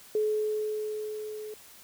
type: tone with level ramp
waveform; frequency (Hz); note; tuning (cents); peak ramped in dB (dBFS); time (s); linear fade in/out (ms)
sine; 427.6; A4; -49; -23 to -37; 0.15-1.54; 2
effects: white hiss -52 dBFS RMS until 1.83 s

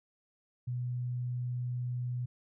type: tone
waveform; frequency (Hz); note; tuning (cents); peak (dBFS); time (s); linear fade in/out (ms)
sine; 123.47; B2; 0; -32; 0.67-2.26; 10
effects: none

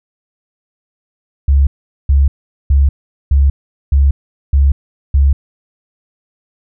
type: tone bursts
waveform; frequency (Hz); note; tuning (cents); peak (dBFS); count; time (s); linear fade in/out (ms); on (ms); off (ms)
sine; 69.3; C#2; 0; -6; 7; 1.48-5.33; 5; 190; 420
effects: none

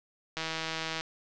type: click train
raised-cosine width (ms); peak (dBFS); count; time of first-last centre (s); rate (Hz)
0.2; -16; 104; 0.37-1.01; 161
effects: low-pass 6000 Hz 12 dB/octave

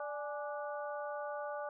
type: harmonic tone with a mistuned harmonic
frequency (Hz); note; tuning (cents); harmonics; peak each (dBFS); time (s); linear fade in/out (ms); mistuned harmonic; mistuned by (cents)
293.7; D4; 0; 2 / 3 / 4 / 5; -40 / -44 / -46 / -48; 0-1.69; 2; 3; -76
effects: none

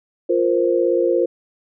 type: chord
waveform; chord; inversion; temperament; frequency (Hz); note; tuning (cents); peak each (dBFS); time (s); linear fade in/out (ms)
sine; F suspended fourth; none; equal; 349.2 / 466.2 / 523.3; F4 / Bb4 / C5; 0 / 0 / 0; -18 / -20 / -19; 0.29-1.26; 10
effects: none

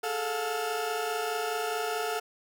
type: tone cluster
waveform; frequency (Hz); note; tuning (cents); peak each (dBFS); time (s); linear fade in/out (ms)
35% pulse; 415.2 / 440 / 712 / 1309 / 1393; G#4 / A4 / F5 / E6 / F6; 0 / 0 / +33 / -13 / -5; -38 / -31 / -32 / -37 / -40; 0.03-2.2; 10
effects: none

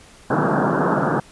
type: band-pass noise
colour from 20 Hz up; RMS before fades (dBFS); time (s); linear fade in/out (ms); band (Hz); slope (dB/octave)
pink; -19; 0.3-1.2; 5; 130 to 1600; 96
effects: pink hiss -47 dBFS RMS until 1.31 s + resampled to 24000 Hz

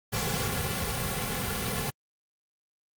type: noise with comb filter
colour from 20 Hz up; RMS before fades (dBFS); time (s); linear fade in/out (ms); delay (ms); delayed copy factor
pink; -30; 0.12-1.91; 20; 3.2; -1
effects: Opus 48 kbps

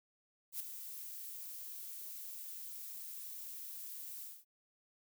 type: noise with ADSR envelope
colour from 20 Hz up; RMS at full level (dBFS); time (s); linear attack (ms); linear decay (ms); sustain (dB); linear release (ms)
violet; -38; 0.52-4.45; 81; 4; -9; 220
effects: none

